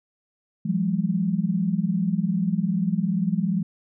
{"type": "tone cluster", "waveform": "sine", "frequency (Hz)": [169.7, 187.2, 207.3], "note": ["F3", "F#3", "G#3"], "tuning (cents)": [-49, 20, -3], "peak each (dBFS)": -25, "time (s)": [0.65, 3.63], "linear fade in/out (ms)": 10, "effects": []}